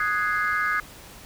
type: chord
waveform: sine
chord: Ab dominant seventh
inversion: second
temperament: equal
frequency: 1244.5 / 1480 / 1661.2 / 2093 Hz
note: Eb6 / Gb6 / Ab6 / C7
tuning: 0 / 0 / 0 / 0 cents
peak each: -25 / -28 / -25 / -30 dBFS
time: 0-0.8 s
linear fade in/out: 2 ms
effects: tanh soft clip ceiling -14 dBFS + pink hiss -45 dBFS RMS until 1.25 s